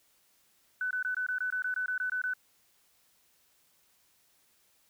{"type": "tone bursts", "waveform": "sine", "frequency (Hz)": 1500, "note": "F#6", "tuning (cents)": 23, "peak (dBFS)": -29, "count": 13, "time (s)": [0.81, 2.336], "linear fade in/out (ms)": 2, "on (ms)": 98, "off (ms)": 21, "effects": ["white hiss -68 dBFS RMS until 4.89 s"]}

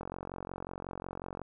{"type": "click train", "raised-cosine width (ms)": 1, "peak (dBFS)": -25, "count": 65, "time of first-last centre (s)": [0.01, 1.417], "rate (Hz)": 45.5, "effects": []}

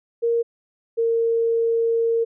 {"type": "tone pair in turn", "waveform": "sine", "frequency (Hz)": [466.2, 459.5], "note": ["A#4", "A#4"], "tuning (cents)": [0, -25], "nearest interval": "unison", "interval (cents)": 25, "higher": "first", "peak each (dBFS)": -17, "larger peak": "neither", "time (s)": [[0.22, 0.43], [0.97, 2.25]], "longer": "second", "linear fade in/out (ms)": 20, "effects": []}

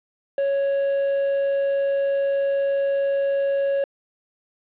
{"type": "tone", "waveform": "triangle", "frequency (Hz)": 554.4, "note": "C#5", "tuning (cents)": 0, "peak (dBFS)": -17, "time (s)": [0.38, 3.84], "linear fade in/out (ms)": 2, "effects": ["resampled to 8000 Hz", "8-bit"]}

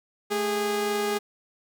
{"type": "tone pair together", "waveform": "sawtooth", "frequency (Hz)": [217, 410.4], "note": ["A3", "G#4"], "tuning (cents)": [-24, -21], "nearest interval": "major seventh", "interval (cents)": 1103, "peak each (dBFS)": [-29, -21], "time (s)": [0.3, 1.19], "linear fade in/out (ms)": 20, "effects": []}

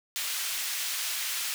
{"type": "high-pass noise", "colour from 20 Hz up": "pink", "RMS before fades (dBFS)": -32, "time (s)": [0.16, 1.54], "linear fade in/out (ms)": 0, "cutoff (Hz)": 2300, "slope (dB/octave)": 12, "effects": []}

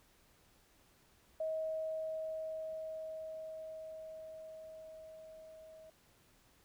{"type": "tone with level ramp", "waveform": "sine", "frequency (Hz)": 635, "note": "D#5", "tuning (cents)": 35, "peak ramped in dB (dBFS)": [-34, -53], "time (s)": [1.4, 5.9], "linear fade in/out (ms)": 5, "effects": ["pink hiss -68 dBFS RMS until 6.64 s"]}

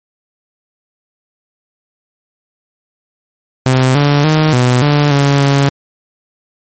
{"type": "tone with pitch steps", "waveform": "sawtooth", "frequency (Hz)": [129.6, 144.3, 155.3, 124.5, 146.4, 140.8, 139.6], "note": ["C3", "D3", "D#3", "B2", "D3", "C#3", "C#3"], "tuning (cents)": [-16, -30, -3, 14, -5, 27, 13], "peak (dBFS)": -4, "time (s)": [3.66, 5.69], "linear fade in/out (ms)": 0, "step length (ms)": 290, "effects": ["MP3 32 kbps"]}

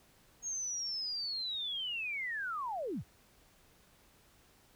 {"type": "linear sweep", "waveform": "sine", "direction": "down", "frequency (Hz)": [6600, 46], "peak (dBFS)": -35, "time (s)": [0.42, 3.04], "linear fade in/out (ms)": 50, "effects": ["pink hiss -65 dBFS RMS until 4.75 s"]}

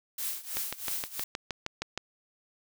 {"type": "noise with tremolo", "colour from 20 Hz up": "blue", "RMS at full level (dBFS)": -32, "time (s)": [0.18, 1.24], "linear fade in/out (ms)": 5, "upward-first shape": "triangle", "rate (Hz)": 3, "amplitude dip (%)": 90}
{"type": "click train", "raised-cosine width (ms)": 0.2, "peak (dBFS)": -15, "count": 10, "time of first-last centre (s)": [0.57, 1.976], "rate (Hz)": 6.4}
{"effects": []}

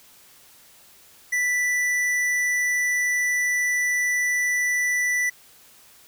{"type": "tone with tanh clipping", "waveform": "sine", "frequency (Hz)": 1975.5, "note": "B6", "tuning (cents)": 0, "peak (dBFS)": -22, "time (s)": [1.32, 5.3], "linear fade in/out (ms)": 10, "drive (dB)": 14, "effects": ["white hiss -52 dBFS RMS until 6.07 s"]}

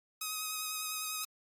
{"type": "tone with vibrato", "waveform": "5% pulse", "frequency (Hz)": 1261, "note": "D#6", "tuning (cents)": 23, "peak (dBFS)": -24, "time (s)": [0.21, 1.25], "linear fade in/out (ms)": 5, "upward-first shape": "triangle", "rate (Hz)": 10, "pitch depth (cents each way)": 23, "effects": ["AAC 48 kbps"]}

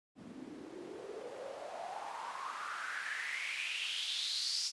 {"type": "noise with band-pass filter sweep", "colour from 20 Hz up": "white", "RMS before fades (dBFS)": -41, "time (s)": [0.15, 4.72], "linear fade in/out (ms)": 50, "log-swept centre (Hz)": [220, 5300], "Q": 5.9, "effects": ["resampled to 24000 Hz"]}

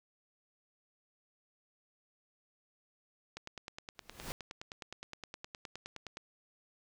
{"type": "click train", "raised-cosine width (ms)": 0.2, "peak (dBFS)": -26, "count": 28, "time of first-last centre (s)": [3.37, 6.171], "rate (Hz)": 9.64}
{"type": "noise with exponential growth", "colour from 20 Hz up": "pink", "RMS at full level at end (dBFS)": -39, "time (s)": [3.95, 4.32], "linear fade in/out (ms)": 0, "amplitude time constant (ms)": 80}
{"effects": []}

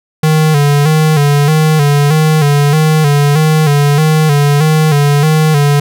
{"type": "tone with vibrato", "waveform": "square", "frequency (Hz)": 150, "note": "D3", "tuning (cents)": 37, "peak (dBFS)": -7, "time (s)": [0.23, 5.8], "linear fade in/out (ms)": 5, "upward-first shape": "square", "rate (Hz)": 1.6, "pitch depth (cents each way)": 68, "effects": []}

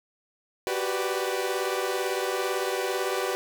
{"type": "chord", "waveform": "sawtooth", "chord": "G major seventh", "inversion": "third", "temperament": "equal with one note detuned", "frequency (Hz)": [374.1, 392, 493.9, 587.3], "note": ["F#4", "G4", "B4", "D5"], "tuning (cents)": [19, 0, 0, 0], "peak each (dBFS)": [-27, -28, -27, -31], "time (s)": [0.67, 3.35], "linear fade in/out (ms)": 0, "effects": []}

